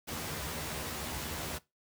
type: noise with comb filter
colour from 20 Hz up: pink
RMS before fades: -38 dBFS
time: 0.07-1.59 s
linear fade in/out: 20 ms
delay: 13 ms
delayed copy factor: +0.7
effects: noise-tail reverb RT60 0.2 s tail -19 dB re dry + high-pass 60 Hz 12 dB/octave